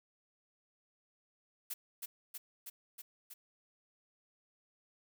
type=noise with echo; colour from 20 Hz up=blue; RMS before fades=-40 dBFS; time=1.7-1.74 s; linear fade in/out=10 ms; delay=320 ms; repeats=5; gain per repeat=-2 dB; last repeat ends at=3.34 s; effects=none